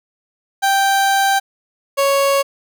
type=tone pair in turn; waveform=30% pulse; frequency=784 / 554.4 Hz; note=G5 / C#5; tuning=0 / 0 cents; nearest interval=tritone; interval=600 cents; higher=first; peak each=-10 dBFS; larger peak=neither; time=0.62-1.4 / 1.97-2.43 s; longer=first; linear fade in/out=20 ms; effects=none